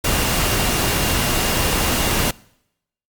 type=tone in noise; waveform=sine; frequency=2798 Hz; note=F7; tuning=3 cents sharp; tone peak=-30 dBFS; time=0.04-2.31 s; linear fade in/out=5 ms; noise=pink; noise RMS=-19 dBFS; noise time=0.04-2.31 s; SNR=-14 dB; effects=noise-tail reverb RT60 0.8 s tail -24 dB re dry + Opus 48 kbps